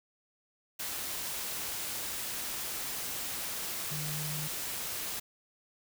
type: tone in noise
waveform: sine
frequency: 150.9 Hz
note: D3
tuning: 47 cents sharp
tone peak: -37 dBFS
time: 3.91-4.48 s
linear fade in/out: 10 ms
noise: white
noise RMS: -37 dBFS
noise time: 0.79-5.2 s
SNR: -3 dB
effects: none

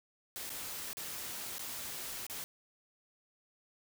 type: noise with dropouts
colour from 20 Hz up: white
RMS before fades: -42 dBFS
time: 0.36-2.44 s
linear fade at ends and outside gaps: 0 ms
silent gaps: 0.494-0.502 / 0.931-0.97 / 1.583-1.593 / 2.266-2.298 s
effects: none

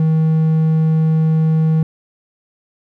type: tone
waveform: triangle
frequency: 158.9 Hz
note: D#3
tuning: 37 cents sharp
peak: -9 dBFS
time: 0-1.83 s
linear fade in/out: 2 ms
effects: none

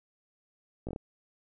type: slowing click train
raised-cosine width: 2 ms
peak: -24 dBFS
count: 5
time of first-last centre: 0.87-0.961 s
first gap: 17 ms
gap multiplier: 1.2
effects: none

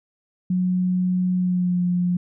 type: tone with pitch glide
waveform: sine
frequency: 182.3 to 177.83 Hz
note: F#3 to F3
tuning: -25 to +32 cents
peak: -18 dBFS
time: 0.5-2.17 s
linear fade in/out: 5 ms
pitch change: -43 cents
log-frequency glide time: 1.35-1.82 s
effects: none

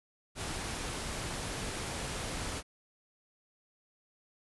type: low-pass noise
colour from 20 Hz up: pink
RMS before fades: -38 dBFS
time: 0.35-2.63 s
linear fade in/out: 50 ms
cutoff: 11000 Hz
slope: 96 dB/octave
effects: none

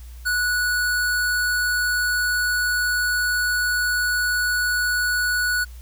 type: tone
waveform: square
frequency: 1471 Hz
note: F#6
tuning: 11 cents flat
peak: -20 dBFS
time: 0.25-5.65 s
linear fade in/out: 20 ms
effects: added 60 Hz sine -36 dBFS peak until 5.81 s + white hiss -52 dBFS RMS until 5.81 s

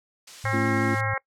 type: noise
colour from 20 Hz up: blue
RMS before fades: -36 dBFS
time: 0.27-1.01 s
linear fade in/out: 5 ms
type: tone with vibrato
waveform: sine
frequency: 107.6 Hz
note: A2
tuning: 38 cents flat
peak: -27 dBFS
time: 0.44-1.14 s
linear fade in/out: 5 ms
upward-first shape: triangle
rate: 5.6 Hz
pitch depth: 46 cents each way
type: harmonic tone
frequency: 268.7 Hz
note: C4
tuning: 46 cents sharp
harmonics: 2 / 3 / 4 / 5 / 6 / 7 / 8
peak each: -33 / -33 / -33 / -33 / -33 / -33 / -33 dBFS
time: 0.45-1.18 s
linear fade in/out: 2 ms
type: chord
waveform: sine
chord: A augmented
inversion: none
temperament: just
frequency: 220 / 275 / 343.8 Hz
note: A3 / C#4 / E#4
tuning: 0 / -14 / -27 cents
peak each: -28 dBFS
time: 0.53-0.95 s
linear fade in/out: 5 ms
effects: noise-tail reverb RT60 0.1 s tail -23 dB re dry + low-pass 6000 Hz 12 dB/octave

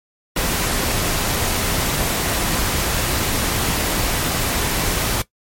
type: noise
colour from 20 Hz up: pink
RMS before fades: -20 dBFS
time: 0.36-5.22 s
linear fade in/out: 5 ms
effects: noise-tail reverb RT60 0.1 s tail -17 dB re dry + MP3 64 kbps

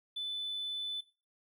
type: tone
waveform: triangle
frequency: 3502 Hz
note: A7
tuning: 9 cents flat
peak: -32 dBFS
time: 0.16-1.01 s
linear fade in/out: 10 ms
effects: noise-tail reverb RT60 0.3 s tail -17 dB re dry + tanh soft clip ceiling -32 dBFS

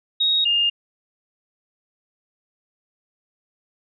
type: tone pair in turn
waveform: sine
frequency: 3767 / 2822 Hz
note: A#7 / F7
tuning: +17 / +17 cents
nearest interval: perfect fourth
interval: 500 cents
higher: first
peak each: -16 dBFS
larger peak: neither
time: 0.2-0.45 / 0.45-0.7 s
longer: neither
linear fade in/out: 10 ms
effects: none

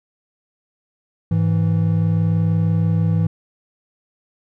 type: tone pair together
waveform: triangle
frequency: 103.7 / 164.14 Hz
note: G#2 / E3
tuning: -2 / -7 cents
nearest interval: minor sixth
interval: 795 cents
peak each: -16 / -15 dBFS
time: 1.31-3.27 s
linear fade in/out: 5 ms
effects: none

